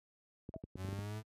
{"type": "clicks", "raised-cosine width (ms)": 3, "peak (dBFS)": -31, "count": 8, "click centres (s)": [0.491, 0.562, 0.639, 0.756, 0.848, 0.888, 0.929, 0.99]}
{"type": "tone with exponential decay", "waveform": "sine", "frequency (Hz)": 647, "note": "E5", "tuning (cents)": -32, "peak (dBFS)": -40, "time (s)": [0.54, 0.62], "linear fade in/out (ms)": 0, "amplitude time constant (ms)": 17}
{"type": "linear sweep", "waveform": "40% pulse", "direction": "up", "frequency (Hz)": [92.1, 110], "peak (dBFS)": -39, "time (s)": [0.76, 1.23], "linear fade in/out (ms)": 50}
{"effects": ["high-pass 60 Hz 12 dB/octave", "resampled to 32000 Hz"]}